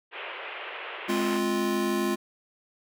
white band-pass noise, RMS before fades -38 dBFS, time 0.11-1.41 s, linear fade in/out 50 ms, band 370 to 3000 Hz, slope 48 dB/octave
square chord, F minor, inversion first, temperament just, 209.5 / 261.9 / 349.2 Hz, Ab3 / C4 / F4, +15 / +2 / 0 cents, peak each -30 / -33 / -28 dBFS, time 1.08-2.16 s, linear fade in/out 20 ms
effects none

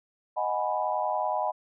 sine chord, G# minor seventh, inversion second, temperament equal, 622.3 / 740 / 830.6 / 987.8 Hz, D#5 / F#5 / G#5 / B5, 0 / 0 / 0 / 0 cents, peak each -31 dBFS, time 0.36-1.52 s, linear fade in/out 20 ms, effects none

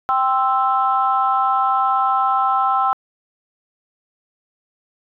sine chord, C major, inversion second, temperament equal, 784 / 1046.5 / 1318.5 Hz, G5 / C6 / E6, 0 / 0 / 0 cents, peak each -18 / -20 / -18 dBFS, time 0.09-2.93 s, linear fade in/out 0 ms, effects tanh soft clip ceiling -5 dBFS

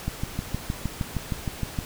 click train, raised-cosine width 5 ms, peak -14 dBFS, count 12, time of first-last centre 0.08-1.788 s, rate 6.44 Hz, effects pink hiss -39 dBFS RMS until 1.85 s

